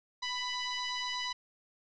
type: tone with frequency modulation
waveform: sine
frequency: 987.8 Hz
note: B5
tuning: in tune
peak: -33 dBFS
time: 0.22-1.33 s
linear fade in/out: 10 ms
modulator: 992 Hz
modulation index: 4.2
effects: none